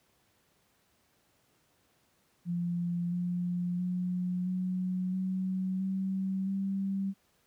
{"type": "tone with pitch steps", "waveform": "sine", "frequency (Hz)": [173.6, 176.94, 180.35, 183.82, 187.35, 190.96, 194.63], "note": ["F3", "F3", "F#3", "F#3", "F#3", "G3", "G3"], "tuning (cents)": [-10, 23, -44, -11, 22, -45, -12], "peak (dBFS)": -29, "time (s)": [2.45, 7.14], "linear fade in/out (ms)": 50, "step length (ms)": 670, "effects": ["pink hiss -70 dBFS RMS until 7.46 s", "high-pass 80 Hz 12 dB/octave"]}